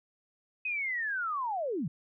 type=linear sweep; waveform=sine; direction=down; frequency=2542 to 129.3 Hz; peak=-30 dBFS; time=0.65-1.88 s; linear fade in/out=5 ms; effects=none